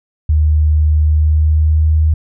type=tone with pitch glide; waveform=sine; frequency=76.5 to 78.06 Hz; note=D#2 to D#2; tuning=-29 to +6 cents; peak=-8 dBFS; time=0.29-2.14 s; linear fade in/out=5 ms; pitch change=+35 cents; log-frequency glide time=1-1.93 s; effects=none